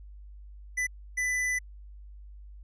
square tone bursts at uneven times, 1995 Hz, B6, 17 cents sharp, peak -27 dBFS, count 2, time 0.77-0.87 / 1.17-1.59 s, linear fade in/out 10 ms, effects added 50 Hz sine -44 dBFS peak until 2.63 s + resampled to 22050 Hz

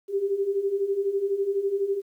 sine beating tone pair, 387 / 399 Hz, G4 / G4, -22 / +31 cents, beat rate 12 Hz, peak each -29 / -24 dBFS, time 0.08-2.02 s, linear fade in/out 50 ms, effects 10-bit

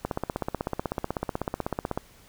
click train, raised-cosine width 1 ms, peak -13 dBFS, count 32, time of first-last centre 0.05-1.975 s, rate 16.1 Hz, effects pink hiss -55 dBFS RMS until 2.28 s

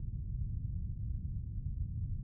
white low-pass noise, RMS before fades -38 dBFS, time 0-2.23 s, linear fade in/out 2 ms, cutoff 120 Hz, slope 24 dB/octave, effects none

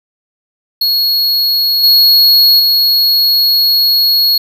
square tone with level steps, 4327 Hz, C#8, 43 cents flat, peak -10 / -5 / -8 dBFS, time 0.81-4.38 s, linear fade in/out 5 ms, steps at 1.83 / 2.59 s, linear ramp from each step 10 ms, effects none

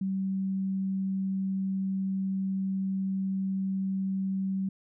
sine tone, 192 Hz, G3, 36 cents flat, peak -27 dBFS, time 0.01-4.69 s, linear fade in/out 5 ms, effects none

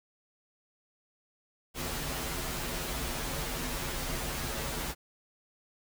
pink noise with comb filter, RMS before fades -35 dBFS, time 1.74-4.95 s, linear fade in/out 50 ms, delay 10 ms, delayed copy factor -0.9, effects none

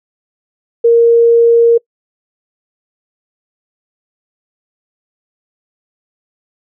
sine tone, 466.2 Hz, A#4, in tune, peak -4 dBFS, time 0.84-1.78 s, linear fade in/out 10 ms, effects noise-tail reverb RT60 0.1 s tail -25 dB re dry

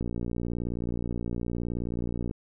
click train, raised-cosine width 3 ms, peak -19 dBFS, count 137, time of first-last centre 0.01-2.311 s, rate 59.1 Hz, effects none

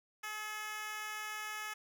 10% pulse tone with high-pass filter, 426.7 Hz, G#4, 47 cents sharp, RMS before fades -42 dBFS, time 0.23-1.74 s, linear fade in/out 10 ms, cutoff 1200 Hz, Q 0.99, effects none

